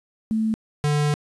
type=tone pair in turn; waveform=sine / square; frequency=220 / 147.73 Hz; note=A3 / D3; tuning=0 / +11 cents; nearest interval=perfect fifth; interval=689 cents; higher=first; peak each=-19 dBFS; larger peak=neither; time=0.31-0.54 / 0.84-1.14 s; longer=second; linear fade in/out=0 ms; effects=resampled to 24000 Hz + 9-bit